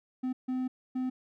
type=tone bursts at uneven times; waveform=triangle; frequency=256.1 Hz; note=C4; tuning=37 cents flat; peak=-27 dBFS; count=3; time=0.23-0.33 / 0.48-0.68 / 0.95-1.1 s; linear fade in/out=10 ms; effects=none